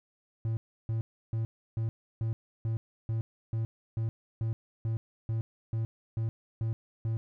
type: tone bursts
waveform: triangle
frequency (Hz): 112.8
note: A2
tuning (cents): +44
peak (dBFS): -26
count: 16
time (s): 0.45-7.17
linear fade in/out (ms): 0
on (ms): 120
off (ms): 320
effects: none